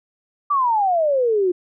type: exponential sweep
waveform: sine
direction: down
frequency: 1188 to 349.2 Hz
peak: -15 dBFS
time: 0.5-1.52 s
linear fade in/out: 10 ms
effects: none